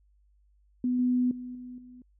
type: tone with level steps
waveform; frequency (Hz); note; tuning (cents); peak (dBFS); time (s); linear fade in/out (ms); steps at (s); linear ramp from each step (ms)
sine; 249; B3; +14; -24 / -22 / -36 / -39 / -46; 0.84-2.02; 2; 0.99 / 1.31 / 1.55 / 1.78; 2
effects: added 50 Hz sine -61 dBFS peak until 2.19 s